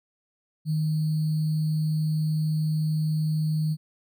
sine tone with sample-and-hold, 155.56 Hz, D#3, in tune, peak -22 dBFS, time 0.65-3.77 s, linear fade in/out 50 ms, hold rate 4410 Hz, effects none

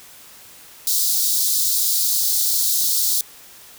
white high-pass noise, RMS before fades -19 dBFS, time 0.87-3.21 s, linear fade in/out 2 ms, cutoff 3800 Hz, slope 48 dB/octave, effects white hiss -44 dBFS RMS until 3.78 s

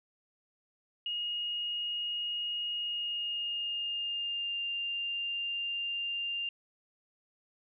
sine tone with pitch glide, 2870 to 2795 Hz, F7 to F7, +47 to +1 cents, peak -32 dBFS, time 1.06-6.49 s, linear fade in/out 2 ms, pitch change -46 cents, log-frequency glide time 2.74-4.63 s, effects none

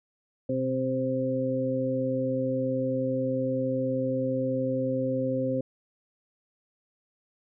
harmonic tone with a mistuned harmonic, 130.81 Hz, C3, in tune, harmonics 1 / 2 / 3 / 4, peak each -33 / -29 / -38 / -28 dBFS, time 0.49-5.61 s, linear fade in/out 5 ms, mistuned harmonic 1, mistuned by -42 cents, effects none

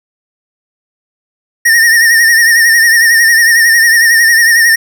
square tone with vibrato, 1840 Hz, A#6, 23 cents flat, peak -5 dBFS, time 1.65-4.76 s, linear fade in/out 10 ms, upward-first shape sine, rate 11 Hz, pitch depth 57 cents each way, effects none

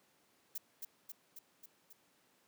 violet noise with echo, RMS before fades -41 dBFS, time 0.55-0.58 s, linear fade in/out 5 ms, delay 270 ms, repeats 5, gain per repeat -3 dB, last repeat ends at 1.93 s, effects pink hiss -71 dBFS RMS until 2.47 s + high-pass 200 Hz 12 dB/octave

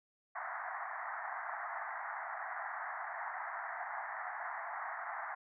pink band-pass noise, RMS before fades -42 dBFS, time 0.35-5.35 s, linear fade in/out 10 ms, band 670 to 2000 Hz, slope 96 dB/octave, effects none

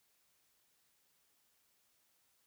silence, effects white hiss -75 dBFS RMS until 2.46 s

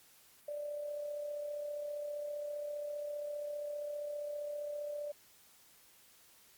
sine tone with amplitude modulation, 587.3 Hz, D5, in tune, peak -36 dBFS, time 0.48-5.12 s, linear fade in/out 5 ms, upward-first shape sine, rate 35.1 Hz, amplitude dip 40%, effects white hiss -63 dBFS RMS until 6.57 s + Opus 48 kbps

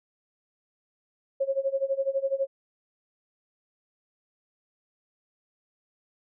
sine tone with tremolo, 543 Hz, C#5, 36 cents flat, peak -21 dBFS, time 1.4-2.47 s, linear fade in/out 10 ms, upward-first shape sine, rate 12 Hz, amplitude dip 90%, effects none

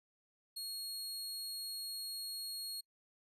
sawtooth tone, 4301 Hz, C8, 47 cents sharp, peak -38 dBFS, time 0.56-2.81 s, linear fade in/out 10 ms, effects noise-tail reverb RT60 0.1 s tail -26 dB re dry + resampled to 32000 Hz

